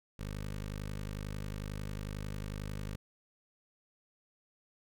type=tone with notch filter; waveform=15% pulse; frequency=51.1 Hz; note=G#1; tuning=27 cents flat; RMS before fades=-40 dBFS; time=0.19-2.96 s; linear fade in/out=5 ms; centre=760 Hz; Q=1.8; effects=none